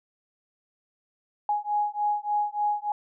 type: beating tone pair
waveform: sine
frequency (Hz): 830.6 / 834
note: G#5 / G#5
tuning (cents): 0 / +7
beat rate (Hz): 3.4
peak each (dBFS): -27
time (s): 1.49-2.92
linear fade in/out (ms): 2
effects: none